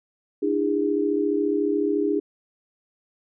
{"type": "tone cluster", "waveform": "sine", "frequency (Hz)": [298.4, 332.7, 407.4], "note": ["D4", "E4", "G#4"], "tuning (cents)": [28, 16, -33], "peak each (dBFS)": [-24, -27, -23], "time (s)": [0.42, 2.2], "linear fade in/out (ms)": 10, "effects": []}